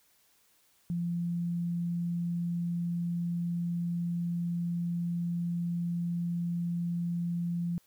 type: tone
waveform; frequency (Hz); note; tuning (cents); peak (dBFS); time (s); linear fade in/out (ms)
sine; 172.1; F3; -25; -29; 0.9-7.78; 0
effects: white hiss -67 dBFS RMS until 7.86 s